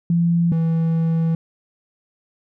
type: tone pair in turn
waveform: sine / triangle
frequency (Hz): 170 / 163.77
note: F3 / E3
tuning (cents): -46 / -11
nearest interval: minor second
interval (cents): 65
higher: first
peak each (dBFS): -14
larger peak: neither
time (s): 0.1-0.52 / 0.52-1.35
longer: second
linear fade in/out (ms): 2
effects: none